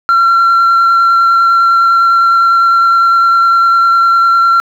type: tone with vibrato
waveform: sine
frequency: 1364 Hz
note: F6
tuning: 41 cents flat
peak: -3 dBFS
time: 0.09-4.6 s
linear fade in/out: 0 ms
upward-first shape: sine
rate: 9.9 Hz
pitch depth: 10 cents each way
effects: tanh soft clip ceiling -4 dBFS + 7-bit